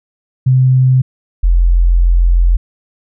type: tone pair in turn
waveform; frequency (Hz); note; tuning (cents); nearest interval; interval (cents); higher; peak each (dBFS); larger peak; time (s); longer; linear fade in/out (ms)
sine; 129.4 / 43.31; C3 / F1; -19 / -14; octave + perfect fifth; 1895; first; -6; neither; 0.46-1.02 / 1.43-2.57; second; 10
effects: none